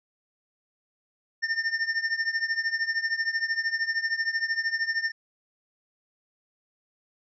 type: tone with tremolo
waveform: square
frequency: 1810 Hz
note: A6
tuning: 48 cents sharp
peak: -22 dBFS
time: 1.42-5.12 s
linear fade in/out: 20 ms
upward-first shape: triangle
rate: 13 Hz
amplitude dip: 90%
effects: resampled to 16000 Hz